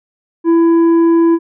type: tone with tanh clipping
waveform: sine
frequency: 333.3 Hz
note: E4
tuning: 19 cents sharp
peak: -8 dBFS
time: 0.44-1.39 s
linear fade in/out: 50 ms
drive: 6 dB
effects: none